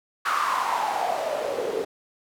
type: noise with band-pass filter sweep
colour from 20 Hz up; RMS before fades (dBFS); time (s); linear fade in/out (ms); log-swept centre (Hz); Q
white; -26; 0.25-1.85; 10; 1300 to 420; 6.9
effects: none